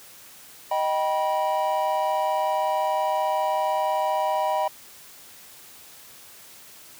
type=chord; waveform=triangle; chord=Eb augmented; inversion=none; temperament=just; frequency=622.3 / 777.8 / 972.3 Hz; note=Eb5 / G5 / B5; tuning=0 / -14 / -27 cents; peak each=-24 dBFS; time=0.71-4.68 s; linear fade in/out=5 ms; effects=white hiss -47 dBFS RMS until 6.99 s + high-pass 60 Hz 12 dB/octave